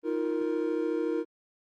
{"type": "chord", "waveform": "triangle", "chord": "Eb suspended second", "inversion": "none", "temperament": "equal with one note detuned", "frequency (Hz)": [315.5, 349.2, 466.2], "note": ["Eb4", "F4", "Bb4"], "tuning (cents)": [24, 0, 0], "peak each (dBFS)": [-29, -30, -29], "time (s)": [0.03, 1.25], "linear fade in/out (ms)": 50, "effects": ["Opus 32 kbps"]}